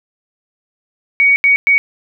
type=tone bursts at uneven times; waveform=sine; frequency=2245 Hz; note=C#7; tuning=21 cents sharp; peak=-7 dBFS; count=3; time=1.2-1.36 / 1.44-1.56 / 1.67-1.78 s; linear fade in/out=0 ms; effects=none